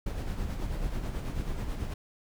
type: noise with tremolo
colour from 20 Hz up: brown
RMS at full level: -31 dBFS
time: 0.06-1.94 s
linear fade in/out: 5 ms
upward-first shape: sine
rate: 9.2 Hz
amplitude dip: 45%
effects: none